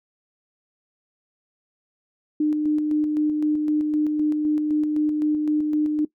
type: tone with tremolo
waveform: sine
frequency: 302.5 Hz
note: D#4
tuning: 49 cents flat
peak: -17 dBFS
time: 2.4-6.05 s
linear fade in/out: 5 ms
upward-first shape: square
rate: 3.9 Hz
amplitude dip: 30%
effects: noise-tail reverb RT60 0.1 s tail -19 dB re dry